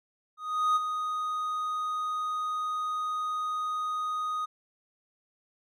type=tone with ADSR envelope; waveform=triangle; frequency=1244.5 Hz; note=D#6; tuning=in tune; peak=-19 dBFS; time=0.37-4.46 s; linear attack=390 ms; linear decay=23 ms; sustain=-8 dB; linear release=16 ms; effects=none